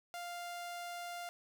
sawtooth tone, 698.5 Hz, F5, in tune, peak -38 dBFS, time 0.14-1.29 s, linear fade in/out 0 ms, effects none

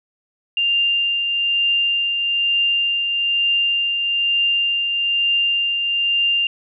sine tone with tremolo, 2794 Hz, F7, in tune, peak -14 dBFS, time 0.57-6.47 s, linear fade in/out 2 ms, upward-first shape triangle, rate 1.1 Hz, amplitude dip 40%, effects none

